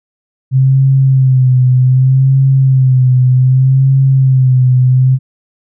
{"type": "tone with vibrato", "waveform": "sine", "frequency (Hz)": 130.81, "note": "C3", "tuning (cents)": 0, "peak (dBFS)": -5, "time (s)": [0.51, 5.19], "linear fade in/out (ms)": 50, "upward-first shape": "sine", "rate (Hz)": 0.65, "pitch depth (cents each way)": 51, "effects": []}